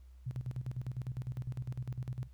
sine tone with tremolo, 125.8 Hz, B2, 32 cents sharp, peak -34 dBFS, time 0.26-2.28 s, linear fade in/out 10 ms, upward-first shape square, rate 9.9 Hz, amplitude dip 80%, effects added 63 Hz sine -52 dBFS peak until 2.33 s + pink hiss -75 dBFS RMS until 2.33 s

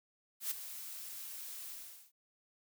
blue noise with ADSR envelope, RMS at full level -35 dBFS, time 0.4-2.12 s, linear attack 110 ms, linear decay 10 ms, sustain -11 dB, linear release 420 ms, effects none

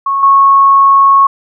sine tone with level steps, 1100 Hz, C#6, 14 cents flat, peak -10 / -3 dBFS, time 0.06-1.27 s, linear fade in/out 5 ms, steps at 0.23 s, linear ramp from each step 2 ms, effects none

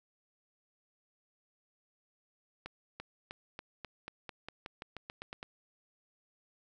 accelerating click train, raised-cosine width 0.3 ms, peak -26 dBFS, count 15, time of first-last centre 2.66-5.429 s, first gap 340 ms, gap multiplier 0.91, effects none

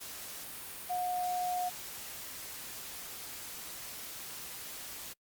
sine tone in noise, 722 Hz, F#5, 43 cents flat, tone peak -31 dBFS, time 0.89-1.7 s, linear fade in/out 20 ms, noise white, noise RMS -44 dBFS, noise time 0-5.14 s, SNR +10 dB, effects noise-tail reverb RT60 0.1 s tail -26 dB re dry + Opus 48 kbps

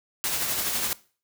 white noise with tremolo, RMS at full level -26 dBFS, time 0.24-0.93 s, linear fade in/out 0 ms, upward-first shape sine, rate 12 Hz, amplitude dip 35%, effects noise-tail reverb RT60 0.4 s tail -20 dB re dry

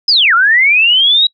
sine linear two-way sweep, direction down then up, 5190 to 1318.5 to 3893 Hz, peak -6 dBFS, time 0.08-1.27 s, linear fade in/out 5 ms, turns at 0.34 s, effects noise-tail reverb RT60 0.1 s tail -26 dB re dry

